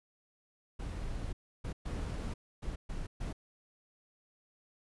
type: noise bursts at uneven times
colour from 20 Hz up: brown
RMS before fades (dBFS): -38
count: 6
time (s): 0.79-1.33 / 1.64-1.73 / 1.85-2.34 / 2.62-2.76 / 2.89-3.07 / 3.2-3.33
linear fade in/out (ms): 10
effects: resampled to 24000 Hz